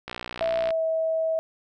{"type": "click train", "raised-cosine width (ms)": 0.3, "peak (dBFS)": -17, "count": 39, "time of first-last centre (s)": [0.08, 0.706], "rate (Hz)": 60.7}
{"type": "tone with pitch glide", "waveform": "sine", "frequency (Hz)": [659.3, 645.4], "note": ["E5", "E5"], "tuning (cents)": [0, -37], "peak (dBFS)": -22, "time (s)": [0.41, 1.39], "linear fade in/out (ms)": 0, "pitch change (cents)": -37, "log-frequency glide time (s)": [0.59, 0.83]}
{"effects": []}